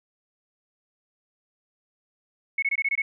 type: tone bursts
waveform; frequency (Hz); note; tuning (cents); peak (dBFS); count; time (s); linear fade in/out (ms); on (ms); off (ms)
sine; 2200; C#7; -14; -21; 7; 2.58-3.02; 5; 44; 22
effects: none